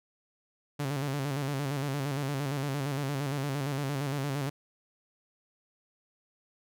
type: tone with vibrato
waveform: sawtooth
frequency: 139.9 Hz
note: C#3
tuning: 16 cents sharp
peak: -26 dBFS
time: 0.79-4.5 s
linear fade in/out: 10 ms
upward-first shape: square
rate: 8.7 Hz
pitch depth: 69 cents each way
effects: none